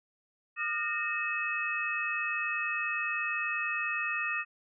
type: tone cluster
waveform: sine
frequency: 1214 / 1414 / 1843 / 2575 Hz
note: D#6 / F6 / A#6 / E7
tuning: -43 / +21 / -20 / -41 cents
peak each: -37 / -39 / -34 / -33 dBFS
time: 0.56-4.45 s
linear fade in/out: 50 ms
effects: none